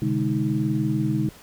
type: tone cluster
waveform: sine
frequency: 128.1 / 148.4 / 208.6 / 314.8 Hz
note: C3 / D3 / G#3 / D#4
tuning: -36 / +18 / +8 / +20 cents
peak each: -26 dBFS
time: 0.02-1.29 s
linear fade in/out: 2 ms
effects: pink hiss -48 dBFS RMS until 1.42 s